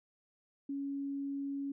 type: tone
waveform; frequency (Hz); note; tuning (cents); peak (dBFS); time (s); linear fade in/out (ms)
sine; 278.6; C#4; +9; -35; 0.69-1.72; 5
effects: none